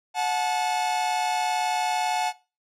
45% pulse tone pair together, 729.1 / 867 Hz, F#5 / A5, -26 / -26 cents, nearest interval minor third, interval 300 cents, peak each -26 dBFS, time 0.14-2.33 s, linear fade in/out 50 ms, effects noise-tail reverb RT60 0.3 s tail -18 dB re dry + low-pass 9000 Hz 12 dB/octave

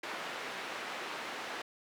white band-pass noise, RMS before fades -41 dBFS, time 0.03-1.62 s, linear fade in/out 5 ms, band 300 to 2200 Hz, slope 12 dB/octave, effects none

